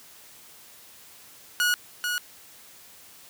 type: tone with echo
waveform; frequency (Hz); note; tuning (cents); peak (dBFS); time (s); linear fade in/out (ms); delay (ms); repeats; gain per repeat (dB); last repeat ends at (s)
sawtooth; 1455; F#6; -29; -17; 1.6-1.74; 0; 440; 1; -5; 2.18
effects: white hiss -50 dBFS RMS until 3.29 s + high-pass 60 Hz 12 dB/octave

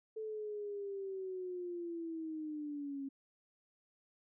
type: linear sweep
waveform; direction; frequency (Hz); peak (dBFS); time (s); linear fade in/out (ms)
sine; down; 440 to 271.1; -39; 0.16-3.09; 10
effects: none

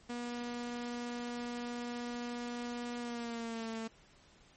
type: tone with pitch glide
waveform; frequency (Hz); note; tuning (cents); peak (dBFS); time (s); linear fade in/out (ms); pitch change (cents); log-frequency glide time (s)
sawtooth; 240.8 to 224.7; B3 to A3; -44 to +37; -34; 0.09-3.88; 10; -119; 2.99-3.7
effects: pink hiss -63 dBFS RMS until 4.56 s + MP3 32 kbps

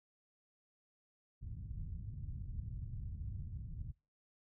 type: low-pass noise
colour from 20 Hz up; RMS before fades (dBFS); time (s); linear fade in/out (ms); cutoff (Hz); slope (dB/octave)
white; -44; 1.41-3.92; 20; 120; 24
effects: noise-tail reverb RT60 0.3 s tail -24 dB re dry

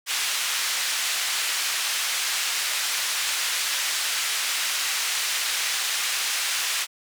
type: band-pass noise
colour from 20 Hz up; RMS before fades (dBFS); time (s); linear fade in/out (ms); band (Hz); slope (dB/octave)
pink; -26; 0.06-6.87; 50; 1900 to 10000; 12
effects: none

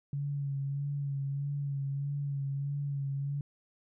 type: tone with vibrato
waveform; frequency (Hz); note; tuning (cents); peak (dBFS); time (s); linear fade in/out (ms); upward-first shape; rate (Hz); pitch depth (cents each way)
sine; 140.5; C#3; +24; -31; 0.13-3.41; 2; sine; 1.6; 31
effects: none

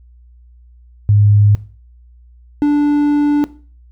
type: tone pair in turn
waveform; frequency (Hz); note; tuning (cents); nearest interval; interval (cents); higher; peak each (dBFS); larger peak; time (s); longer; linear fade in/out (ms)
sine / triangle; 103.4 / 292.5; G#2 / D4; -7 / -7; octave + tritone; 1800; second; -7; neither; 1.09-1.55 / 2.62-3.44; second; 0
effects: noise-tail reverb RT60 0.4 s tail -18 dB re dry + added 60 Hz sine -41 dBFS peak until 3.91 s

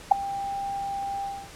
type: tone with ADSR envelope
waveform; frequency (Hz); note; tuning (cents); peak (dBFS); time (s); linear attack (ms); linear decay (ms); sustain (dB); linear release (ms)
sine; 793; G5; +20; -7; 0.11-1.5; 9; 5; -21; 270
effects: pink hiss -45 dBFS RMS until 1.55 s + low-pass 10000 Hz 12 dB/octave

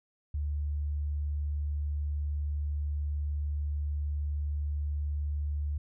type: tone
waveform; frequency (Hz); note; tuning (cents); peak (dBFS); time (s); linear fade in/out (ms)
sine; 73.42; D2; 0; -29; 0.34-5.78; 5
effects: none

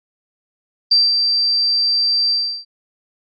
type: tone with ADSR envelope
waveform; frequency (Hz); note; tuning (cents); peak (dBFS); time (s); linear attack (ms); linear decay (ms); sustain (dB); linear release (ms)
sine; 4692; D8; -2; -8; 0.91-2.65; 8; 200; -5; 340
effects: MP3 32 kbps

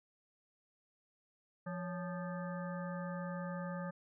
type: harmonic tone with a mistuned harmonic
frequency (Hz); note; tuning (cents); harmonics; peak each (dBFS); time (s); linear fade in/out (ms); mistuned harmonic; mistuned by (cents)
174.61; F3; 0; 1 / 3 / 5 / 7 / 9 / 10; -40 / -45 / -51 / -49 / -53 / -55; 1.66-3.91; 10; 3; +100
effects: none

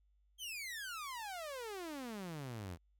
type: exponential sweep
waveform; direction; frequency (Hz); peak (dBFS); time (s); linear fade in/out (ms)
sawtooth; down; 3225 to 80.7; -39; 0.38-2.78; 50
effects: added 50 Hz sine -69 dBFS peak until 2.99 s

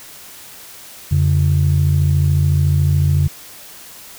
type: tone pair together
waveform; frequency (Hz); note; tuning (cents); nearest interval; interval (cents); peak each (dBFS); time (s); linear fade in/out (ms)
sine; 87.9 / 141.8; F2 / C#3; +12 / +40; minor sixth; 828; -13; 1.11-3.28; 10
effects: tanh soft clip ceiling -6 dBFS + white hiss -38 dBFS RMS until 4.18 s

